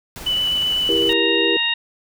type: noise with tremolo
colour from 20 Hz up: pink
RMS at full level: -33 dBFS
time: 0.16-1.13 s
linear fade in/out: 0 ms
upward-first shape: triangle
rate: 20 Hz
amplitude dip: 30%
type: tone with vibrato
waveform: sine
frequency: 2978 Hz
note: F#7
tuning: 11 cents sharp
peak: -17 dBFS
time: 0.26-1.11 s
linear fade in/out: 10 ms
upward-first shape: sine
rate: 7.9 Hz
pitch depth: 9 cents each way
type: chord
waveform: sine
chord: E diminished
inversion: none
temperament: just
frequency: 329.6 / 395.6 / 474.7 Hz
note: E4 / G4 / Bb4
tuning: 0 / +16 / +31 cents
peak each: -22 / -22 / -22 dBFS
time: 0.89-1.57 s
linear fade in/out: 2 ms
type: harmonic tone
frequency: 932.3 Hz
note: A#5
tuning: in tune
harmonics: 1 / 2 / 3 / 4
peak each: -32 / -24 / -20 / -22 dBFS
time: 1.09-1.74 s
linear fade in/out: 5 ms
effects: none